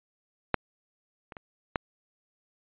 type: clicks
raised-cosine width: 0.5 ms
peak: -7 / -27 / -26 / -10 dBFS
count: 4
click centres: 0.543 / 1.322 / 1.368 / 1.758 s
effects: resampled to 8000 Hz